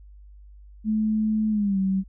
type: tone with pitch glide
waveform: sine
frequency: 216.3 to 191.59 Hz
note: A3 to G3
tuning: -29 to -39 cents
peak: -20 dBFS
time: 0.84-2.04 s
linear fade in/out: 50 ms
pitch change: -210 cents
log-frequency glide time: 1.5-1.79 s
effects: added 50 Hz sine -44 dBFS peak until 2.08 s